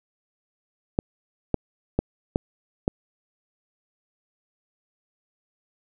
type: clicks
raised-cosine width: 2 ms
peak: -7 dBFS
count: 5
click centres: 0.989 / 1.543 / 1.99 / 2.359 / 2.879 s
effects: none